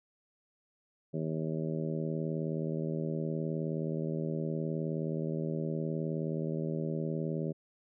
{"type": "harmonic tone", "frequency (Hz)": 79.2, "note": "D#2", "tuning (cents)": 31, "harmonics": [2, 3, 4, 5, 6, 7, 8], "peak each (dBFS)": [-34, -39, -41, -39, -46, -42, -49], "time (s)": [1.13, 7.53], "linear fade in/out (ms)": 20, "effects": []}